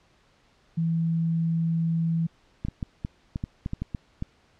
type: tone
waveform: sine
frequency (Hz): 164.9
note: E3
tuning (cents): +1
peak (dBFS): -22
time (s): 0.77-2.27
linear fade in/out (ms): 10
type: clicks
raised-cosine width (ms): 5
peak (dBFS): -17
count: 11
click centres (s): 2.65 / 2.685 / 2.828 / 3.049 / 3.359 / 3.439 / 3.661 / 3.734 / 3.82 / 3.948 / 4.224
effects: pink hiss -62 dBFS RMS until 4.59 s + low-pass 5000 Hz 12 dB/octave